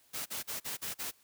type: noise bursts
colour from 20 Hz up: white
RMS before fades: -38 dBFS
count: 6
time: 0.13-1.115 s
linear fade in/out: 20 ms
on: 130 ms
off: 41 ms
effects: white hiss -66 dBFS RMS until 1.23 s + high-pass 60 Hz 12 dB/octave